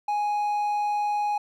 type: tone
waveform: triangle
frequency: 830.6 Hz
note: G#5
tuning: in tune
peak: -21 dBFS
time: 0.08-1.38 s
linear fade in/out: 5 ms
effects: none